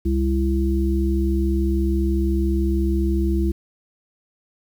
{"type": "harmonic tone", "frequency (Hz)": 67, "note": "C2", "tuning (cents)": 42, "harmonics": [1, 3, 5], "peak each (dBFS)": [-19, -25, -23], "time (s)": [0.05, 3.52], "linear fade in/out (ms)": 10, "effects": ["8-bit"]}